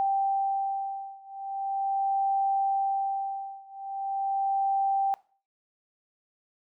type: beating tone pair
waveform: sine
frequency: 784 / 784.41 Hz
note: G5 / G5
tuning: 0 / +1 cents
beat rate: 0.41 Hz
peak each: -28 / -29 dBFS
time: 0-5.14 s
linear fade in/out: 0 ms
effects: noise-tail reverb RT60 0.4 s tail -20 dB re dry